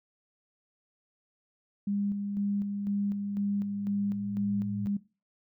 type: tone with tremolo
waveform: sine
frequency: 201.9 Hz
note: G#3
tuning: 49 cents flat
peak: -27 dBFS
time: 1.87-4.97 s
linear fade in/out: 5 ms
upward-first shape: square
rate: 2 Hz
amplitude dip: 40%
type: tone with exponential growth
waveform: sine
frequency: 109.1 Hz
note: A2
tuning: 14 cents flat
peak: -34 dBFS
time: 1.96-4.86 s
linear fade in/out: 0 ms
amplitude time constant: 630 ms
effects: noise-tail reverb RT60 0.3 s tail -18 dB re dry